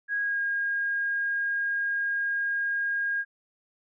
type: tone with pitch glide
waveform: sine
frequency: 1646 to 1625.2 Hz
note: G#6 to G#6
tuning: -16 to -38 cents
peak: -25 dBFS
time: 0.08-3.25 s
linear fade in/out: 50 ms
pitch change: -22 cents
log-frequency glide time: 0.21-0.4 s
effects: none